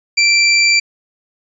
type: tone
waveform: 25% pulse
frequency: 2349 Hz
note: D7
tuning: in tune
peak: -5 dBFS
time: 0.17-0.8 s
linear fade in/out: 10 ms
effects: resampled to 22050 Hz